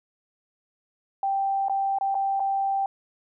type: tone with dropouts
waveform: sine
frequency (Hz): 784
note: G5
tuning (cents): 0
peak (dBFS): -22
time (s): 1.23-2.86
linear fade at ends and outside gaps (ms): 2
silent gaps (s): 1.684-1.696 / 1.986-2.01 / 2.145-2.151 / 2.397-2.402
effects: none